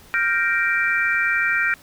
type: chord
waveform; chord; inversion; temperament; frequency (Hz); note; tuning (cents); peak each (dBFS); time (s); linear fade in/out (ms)
sine; G minor seventh; third; equal; 1396.9 / 1568 / 1864.7 / 2349; F6 / G6 / Bb6 / D7; 0 / 0 / 0 / 0; -23; 0.14-1.74; 0
effects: pink hiss -48 dBFS RMS until 1.82 s